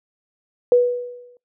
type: tone with exponential decay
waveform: sine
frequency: 489.3 Hz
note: B4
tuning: 16 cents flat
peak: -8 dBFS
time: 0.72-1.37 s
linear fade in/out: 1 ms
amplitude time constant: 140 ms
effects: noise-tail reverb RT60 0.2 s tail -25 dB re dry